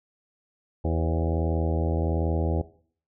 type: harmonic tone with a mistuned harmonic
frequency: 81.3 Hz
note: E2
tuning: 23 cents flat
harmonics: 1 / 2 / 3 / 4 / 5 / 6 / 7 / 8 / 9 / 10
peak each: -25 / -32 / -35 / -32 / -36 / -35 / -38 / -40 / -40 / -40 dBFS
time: 0.84-2.62 s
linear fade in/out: 10 ms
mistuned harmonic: 6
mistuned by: +59 cents
effects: noise-tail reverb RT60 0.5 s tail -17 dB re dry